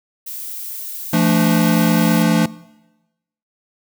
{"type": "noise", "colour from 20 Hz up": "violet", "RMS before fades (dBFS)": -29, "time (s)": [0.26, 2.23], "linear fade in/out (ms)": 10}
{"type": "chord", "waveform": "square", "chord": "D minor", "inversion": "first", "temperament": "equal with one note detuned", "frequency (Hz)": [170.33, 220, 293.7], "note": ["F3", "A3", "D4"], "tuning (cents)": [-43, 0, 0], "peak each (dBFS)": [-17, -18, -20], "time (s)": [1.13, 2.46], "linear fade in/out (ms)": 5}
{"effects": ["noise-tail reverb RT60 1.0 s tail -20 dB re dry"]}